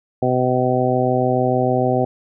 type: harmonic tone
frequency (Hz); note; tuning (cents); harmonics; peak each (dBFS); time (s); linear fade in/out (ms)
126.8; B2; +46; 1 / 2 / 3 / 4 / 5 / 6; -22 / -22 / -22 / -22 / -22 / -22; 0.22-2.05; 5
effects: none